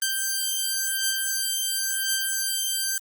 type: beating tone pair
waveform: 5% pulse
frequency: 1568 / 1568.95 Hz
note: G6 / G6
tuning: 0 / +1 cents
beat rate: 0.95 Hz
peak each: -17 / -15 dBFS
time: 0.02-2.98 s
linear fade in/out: 2 ms
effects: Opus 32 kbps